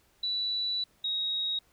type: tone pair in turn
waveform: sine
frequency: 3951 / 3784 Hz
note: B7 / A#7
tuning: 0 / +25 cents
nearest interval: minor second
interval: 75 cents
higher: first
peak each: -28 dBFS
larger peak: neither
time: 0.23-0.84 / 1.04-1.59 s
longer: first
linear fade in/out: 5 ms
effects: pink hiss -66 dBFS RMS until 1.72 s